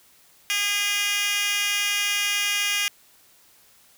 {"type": "tone with high-pass filter", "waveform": "10% pulse", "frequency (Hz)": 408.1, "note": "G#4", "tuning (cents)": -30, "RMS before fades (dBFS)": -24, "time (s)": [0.5, 2.88], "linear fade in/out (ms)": 0, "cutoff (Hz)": 2800, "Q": 1.8, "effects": ["white hiss -56 dBFS RMS until 3.97 s"]}